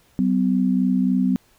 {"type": "tone pair together", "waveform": "sine", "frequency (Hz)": [189.76, 253.3], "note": ["F#3", "B3"], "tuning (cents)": [44, 44], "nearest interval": "perfect fourth", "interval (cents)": 500, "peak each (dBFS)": -19, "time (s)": [0.19, 1.36], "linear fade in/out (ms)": 0, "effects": ["pink hiss -58 dBFS RMS until 1.58 s"]}